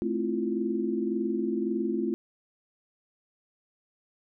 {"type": "chord", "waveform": "sine", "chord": "F major seventh", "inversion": "first", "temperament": "just", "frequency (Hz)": [218.3, 261.9, 327.4, 349.2], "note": ["A3", "C4", "E4", "F4"], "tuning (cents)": [-13, 2, -12, 0], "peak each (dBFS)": [-31, -33, -33, -30], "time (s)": [0.02, 2.14], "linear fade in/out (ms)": 0, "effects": []}